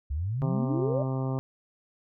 sine exponential sweep, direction up, 65.41 to 622.3 Hz, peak -27 dBFS, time 0.1-1.03 s, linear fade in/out 10 ms
harmonic tone, 131.9 Hz, C3, 14 cents sharp, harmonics 1 / 2 / 3 / 4 / 5 / 6 / 7 / 8 / 9, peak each -28 / -34 / -38 / -40 / -42 / -44 / -45 / -46 / -47 dBFS, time 0.42-1.39 s, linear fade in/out 0 ms
effects none

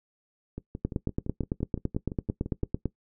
two click trains, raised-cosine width 3 ms, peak -22 / -14 dBFS, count 13 / 19, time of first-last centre 0.58-2.631 / 0.85-2.857 s, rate 5.85 / 8.97 Hz, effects noise-tail reverb RT60 0.1 s tail -19 dB re dry

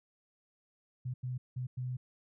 sine tone bursts at uneven times, 126.2 Hz, B2, 38 cents sharp, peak -34 dBFS, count 4, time 1.05-1.14 / 1.23-1.38 / 1.56-1.67 / 1.77-1.97 s, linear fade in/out 10 ms, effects none

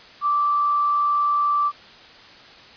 sine tone with frequency modulation, 1169 Hz, D6, 8 cents flat, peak -17 dBFS, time 0.21-1.72 s, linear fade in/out 50 ms, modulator 82.5 Hz, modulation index 0.27, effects white hiss -45 dBFS RMS until 2.76 s + resampled to 11025 Hz

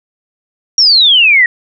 sine exponential sweep, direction down, 5690 to 1864.7 Hz, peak -4 dBFS, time 0.78-1.46 s, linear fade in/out 2 ms, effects none

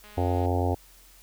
click train, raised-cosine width 0.3 ms, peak -34 dBFS, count 88, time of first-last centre 0.04-0.456 s, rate 209 Hz
harmonic tone, 89.1 Hz, F2, 35 cents sharp, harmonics 1 / 3 / 4 / 5 / 6 / 7 / 8 / 9 / 10, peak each -25 / -31 / -33 / -33 / -35 / -37 / -33 / -34 / -40 dBFS, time 0.17-0.75 s, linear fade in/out 10 ms
effects added 44 Hz sine -55 dBFS peak until 1.22 s + white hiss -55 dBFS RMS until 1.22 s

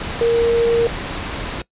sine tone in noise, 466.2 Hz, A#4, in tune, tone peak -12 dBFS, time 0.21-0.87 s, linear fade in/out 2 ms, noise pink, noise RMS -26 dBFS, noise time 0-1.62 s, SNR +11 dB, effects noise-tail reverb RT60 0.1 s tail -21 dB re dry + resampled to 8000 Hz

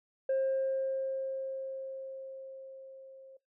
sine tone with level ramp, 533 Hz, C5, 32 cents sharp, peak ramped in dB -24 to -50 dBFS, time 0.29-3.37 s, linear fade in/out 5 ms, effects noise-tail reverb RT60 0.2 s tail -21 dB re dry + tanh soft clip ceiling -25 dBFS

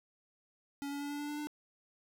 square tone with pitch steps, 281.8 / 284.4 / 287.1 / 289.7 / 292.4 / 295.1 / 297.9 Hz, C#4 / C#4 / D4 / D4 / D4 / D4 / D4, +29 / +45 / -39 / -24 / -7 / +8 / +25 cents, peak -38 dBFS, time 0.82-1.471 s, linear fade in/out 0 ms, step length 93 ms, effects 12-bit

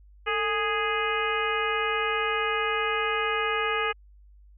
harmonic tone with a mistuned harmonic, 415.3 Hz, G#4, in tune, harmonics 1 / 2 / 3 / 4 / 5 / 6 / 7, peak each -30 / -34 / -29 / -32 / -33 / -33 / -35 dBFS, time 0.26-3.93 s, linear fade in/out 20 ms, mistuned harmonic 1, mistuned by +120 cents, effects added 50 Hz sine -50 dBFS peak until 4.57 s

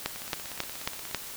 two click trains, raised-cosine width 0.2 ms, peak -22 / -10 dBFS, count 17 / 5, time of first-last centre 0.16-1.112 / 0.06-1.147 s, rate 16.8 / 3.68 Hz, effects white hiss -41 dBFS RMS until 1.36 s

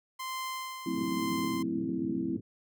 sawtooth tone with tremolo, 1041 Hz, C6, 9 cents flat, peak -30 dBFS, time 0.19-1.63 s, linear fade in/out 10 ms, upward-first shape sine, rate 1.1 Hz, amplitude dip 55%
sine chord, F# half-diminished seventh, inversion none, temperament equal with one note detuned, 185 / 223.7 / 261.6 / 329.6 Hz, F#3 / A3 / C4 / E4, 0 / +29 / 0 / 0 cents, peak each -38 / -38 / -34 / -33 dBFS, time 0.86-2.37 s, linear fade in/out 5 ms
pink band-pass noise, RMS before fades -43 dBFS, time 0.93-2.41 s, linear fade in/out 10 ms, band 100 to 400 Hz, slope 48 dB/octave
effects none

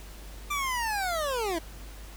25% pulse linear sweep, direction down, 1190 to 311.1 Hz, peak -24 dBFS, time 0.5-1.59 s, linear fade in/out 10 ms, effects added 50 Hz sine -42 dBFS peak until 2.16 s + pink hiss -49 dBFS RMS until 2.16 s

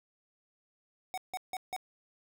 square tone bursts, 745 Hz, F#5, 12 cents sharp, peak -35 dBFS, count 4, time 1.14-1.764 s, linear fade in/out 0 ms, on 36 ms, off 160 ms, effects none

